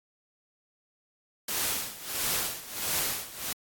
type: noise with tremolo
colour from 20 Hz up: white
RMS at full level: -28 dBFS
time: 1.48-3.53 s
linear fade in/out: 5 ms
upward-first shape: sine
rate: 1.5 Hz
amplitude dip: 85%
effects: AAC 64 kbps